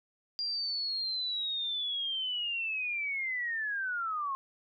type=linear sweep; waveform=sine; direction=down; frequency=4800 to 1062 Hz; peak=-31 dBFS; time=0.39-4.35 s; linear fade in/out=0 ms; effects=none

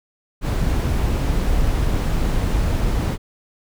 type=noise; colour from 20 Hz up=brown; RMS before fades=-19 dBFS; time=0.41-3.18 s; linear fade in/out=50 ms; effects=none

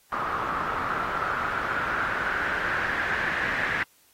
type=noise with low-pass filter sweep; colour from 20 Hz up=white; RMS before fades=-28 dBFS; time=0.12-3.83 s; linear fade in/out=2 ms; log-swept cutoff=1200 to 1800 Hz; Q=5; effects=white hiss -61 dBFS RMS until 4.13 s + AAC 48 kbps

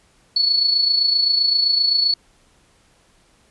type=tone with amplitude modulation; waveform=sine; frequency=4415 Hz; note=C#8; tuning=8 cents flat; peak=-12 dBFS; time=0.36-2.14 s; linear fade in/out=5 ms; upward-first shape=sine; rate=27.7 Hz; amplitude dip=55%; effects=pink hiss -57 dBFS RMS until 3.5 s + resampled to 24000 Hz

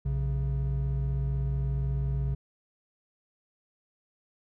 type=tone pair together; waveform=triangle; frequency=60.85 / 136.6 Hz; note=B1 / C#3; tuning=-25 / -25 cents; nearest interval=octave + major second; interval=1400 cents; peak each=-27 dBFS; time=0.05-2.35 s; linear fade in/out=10 ms; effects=none

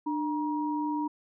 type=tone pair together; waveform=sine; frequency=299.2 / 950 Hz; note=D4 / A#5; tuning=+32 / +33 cents; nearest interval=octave + minor sixth; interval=2001 cents; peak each=-29 / -32 dBFS; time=0.06-1.08 s; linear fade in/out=10 ms; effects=none

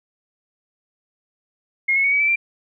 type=tone with pitch steps; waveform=sine; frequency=2148 / 2189 / 2231 / 2274 / 2318 / 2363 Hz; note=C7 / C#7 / C#7 / C#7 / D7 / D7; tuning=+45 / -22 / +11 / +44 / -23 / +10 cents; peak=-15 dBFS; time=1.88-2.36 s; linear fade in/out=10 ms; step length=80 ms; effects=none

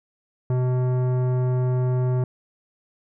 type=tone with tanh clipping; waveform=sine; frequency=126.4 Hz; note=B2; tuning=41 cents sharp; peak=-21 dBFS; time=0.5-2.24 s; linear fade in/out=2 ms; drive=15 dB; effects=none

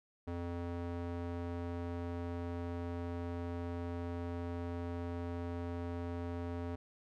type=tone with band-pass filter; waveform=square; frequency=86.3 Hz; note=F2; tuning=20 cents flat; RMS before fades=-40 dBFS; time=0.27-6.76 s; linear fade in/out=10 ms; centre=390 Hz; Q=0.53; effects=none

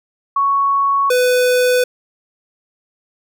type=tone pair in turn; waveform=sine / square; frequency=1111 / 498.8 Hz; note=C#6 / B4; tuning=+4 / +17 cents; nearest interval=octave + major second; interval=1387 cents; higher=first; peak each=-12 dBFS; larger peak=neither; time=0.36-1.1 / 1.1-1.84 s; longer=neither; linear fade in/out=5 ms; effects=none

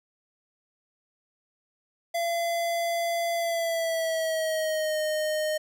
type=tone with pitch glide; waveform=square; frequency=680 to 616.4 Hz; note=F5 to D#5; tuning=-46 to -16 cents; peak=-26 dBFS; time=2.14-5.58 s; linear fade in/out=10 ms; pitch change=-170 cents; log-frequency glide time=3.34-4.99 s; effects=none

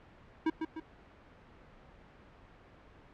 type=tone with echo; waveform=square; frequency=320.3 Hz; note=E4; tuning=50 cents flat; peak=-27 dBFS; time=0.46-0.5 s; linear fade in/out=5 ms; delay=150 ms; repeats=2; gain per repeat=-6 dB; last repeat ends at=0.8 s; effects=pink hiss -57 dBFS RMS until 3.13 s + low-pass 2000 Hz 12 dB/octave

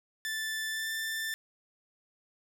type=tone with pitch glide; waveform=sawtooth; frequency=1760 to 1776.3 Hz; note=A6 to A6; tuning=0 to +16 cents; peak=-29 dBFS; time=0.25-1.34 s; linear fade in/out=0 ms; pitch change=+16 cents; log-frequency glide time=0.7-0.89 s; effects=none

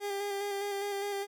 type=tone with vibrato; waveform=30% pulse; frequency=402.1 Hz; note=G4; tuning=44 cents sharp; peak=-30 dBFS; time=0-1.27 s; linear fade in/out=50 ms; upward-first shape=square; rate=4.9 Hz; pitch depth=21 cents each way; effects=none

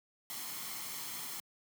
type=noise with comb filter; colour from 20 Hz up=white; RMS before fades=-42 dBFS; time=0.3-1.4 s; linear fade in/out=0 ms; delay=0.94 ms; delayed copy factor=+0.5; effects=high-pass 150 Hz 12 dB/octave

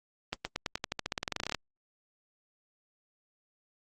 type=accelerating click train; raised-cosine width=0.2 ms; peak=-14 dBFS; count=21; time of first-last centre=0.33-1.547 s; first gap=120 ms; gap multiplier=0.92; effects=Opus 24 kbps

